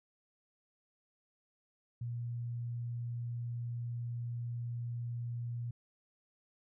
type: tone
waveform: sine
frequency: 119.1 Hz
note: A#2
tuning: 38 cents sharp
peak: -36 dBFS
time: 2.01-5.71 s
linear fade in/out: 5 ms
effects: none